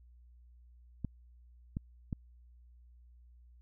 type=clicks; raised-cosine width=5 ms; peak=-23 dBFS; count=3; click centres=1.047 / 1.769 / 2.128 s; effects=added 60 Hz sine -56 dBFS peak until 3.61 s